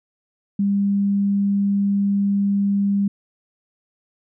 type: tone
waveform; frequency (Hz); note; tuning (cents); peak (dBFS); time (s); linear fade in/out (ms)
sine; 200; G3; +35; -16; 0.59-3.08; 5
effects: none